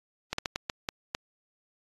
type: slowing click train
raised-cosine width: 0.2 ms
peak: -12 dBFS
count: 7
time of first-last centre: 0.33-1.149 s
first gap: 54 ms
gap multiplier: 1.37
effects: AAC 32 kbps